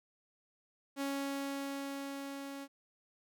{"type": "tone with level ramp", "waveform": "sawtooth", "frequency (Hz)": 277.2, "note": "C#4", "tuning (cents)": 0, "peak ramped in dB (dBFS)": [-30, -39], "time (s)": [0.96, 2.68], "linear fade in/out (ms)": 50, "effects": []}